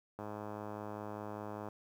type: click train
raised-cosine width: 1 ms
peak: -29 dBFS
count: 158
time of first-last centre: 0.19-1.685 s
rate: 105 Hz
effects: high-pass 60 Hz 12 dB/octave + 10-bit